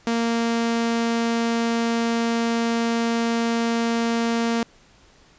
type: tone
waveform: sawtooth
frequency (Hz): 231.6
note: A#3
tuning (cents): -11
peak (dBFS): -16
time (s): 0.07-4.63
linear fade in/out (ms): 2
effects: pink hiss -54 dBFS RMS until 5.38 s + resampled to 16000 Hz

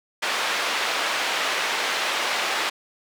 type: band-pass noise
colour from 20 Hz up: white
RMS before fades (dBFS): -25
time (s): 0.22-2.7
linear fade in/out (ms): 10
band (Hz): 490 to 3000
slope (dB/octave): 12
effects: none

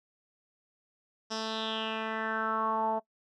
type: tone with low-pass filter sweep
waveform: 10% pulse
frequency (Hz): 220.9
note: A3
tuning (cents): +7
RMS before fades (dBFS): -32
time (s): 1.3-3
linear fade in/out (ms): 20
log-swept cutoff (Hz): 5400 to 760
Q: 5
effects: noise-tail reverb RT60 0.1 s tail -21 dB re dry

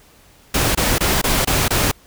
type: noise bursts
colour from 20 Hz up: pink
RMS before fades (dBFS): -17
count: 6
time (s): 0.54-1.915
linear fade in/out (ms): 5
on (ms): 210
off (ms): 23
effects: pink hiss -50 dBFS RMS until 2.06 s

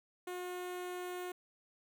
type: tone with notch filter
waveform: sawtooth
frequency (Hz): 360.1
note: F#4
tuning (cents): -47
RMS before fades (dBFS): -42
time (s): 0.27-1.32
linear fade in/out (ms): 5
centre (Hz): 5000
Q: 1.6
effects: none

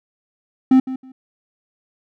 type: tone with echo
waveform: triangle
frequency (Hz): 260.7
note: C4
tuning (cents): -6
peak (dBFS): -6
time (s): 0.71-0.8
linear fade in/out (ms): 5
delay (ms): 160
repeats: 2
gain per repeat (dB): -15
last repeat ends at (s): 1.12
effects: none

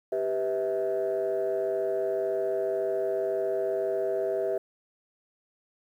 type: chord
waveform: sine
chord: E minor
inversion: first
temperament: equal with one note detuned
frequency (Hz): 392 / 493.9 / 647.9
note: G4 / B4 / E5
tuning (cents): 0 / 0 / -30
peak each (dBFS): -28 / -31 / -28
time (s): 0.12-4.58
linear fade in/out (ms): 5
effects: tanh soft clip ceiling -20 dBFS + 10-bit

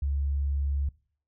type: tone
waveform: sine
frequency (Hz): 70.2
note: C#2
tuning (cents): +22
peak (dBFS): -25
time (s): 0.02-0.89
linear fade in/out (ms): 5
effects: noise-tail reverb RT60 0.5 s tail -22 dB re dry

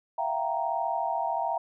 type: tone cluster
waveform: sine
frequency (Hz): 666 / 707 / 781 / 932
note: E5 / F5 / G5 / A#5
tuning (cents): +18 / +21 / -7 / -1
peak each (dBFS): -32 / -34 / -32 / -30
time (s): 0.18-1.58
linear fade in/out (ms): 5
effects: none

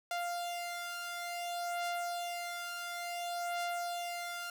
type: beating tone pair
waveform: sawtooth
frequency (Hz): 697 / 697.57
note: F5 / F5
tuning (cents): -4 / -2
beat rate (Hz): 0.57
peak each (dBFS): -38 / -34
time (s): 0.11-4.5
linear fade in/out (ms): 2
effects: none

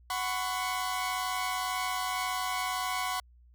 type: chord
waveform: sawtooth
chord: F# suspended fourth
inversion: none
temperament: equal with one note detuned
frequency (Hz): 740 / 1006.8 / 1108.7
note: F#5 / B5 / C#6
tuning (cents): 0 / +33 / 0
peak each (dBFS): -31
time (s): 0.1-3.2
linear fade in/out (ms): 2
effects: added 60 Hz sine -55 dBFS peak until 3.54 s

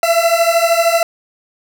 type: beating tone pair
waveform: 40% pulse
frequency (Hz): 666 / 679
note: E5 / F5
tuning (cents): +18 / -49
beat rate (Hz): 13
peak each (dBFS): -13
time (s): 0.03-1.03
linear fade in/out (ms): 2
effects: none

